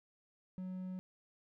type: tone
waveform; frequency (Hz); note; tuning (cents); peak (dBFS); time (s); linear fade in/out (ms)
triangle; 185; F#3; 0; -38; 0.58-0.99; 0
effects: none